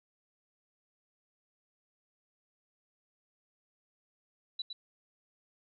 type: tone with echo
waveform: sine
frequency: 3951 Hz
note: B7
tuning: in tune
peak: -33 dBFS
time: 4.59-4.62 s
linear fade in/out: 5 ms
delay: 110 ms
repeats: 1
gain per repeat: -6 dB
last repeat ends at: 4.73 s
effects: none